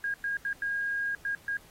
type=tone bursts at uneven times; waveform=sine; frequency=1629 Hz; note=G#6; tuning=34 cents flat; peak=-28 dBFS; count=6; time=0.04-0.14 / 0.24-0.37 / 0.45-0.53 / 0.62-1.15 / 1.25-1.35 / 1.48-1.57 s; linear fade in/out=2 ms; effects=pink hiss -57 dBFS RMS until 1.7 s + AAC 48 kbps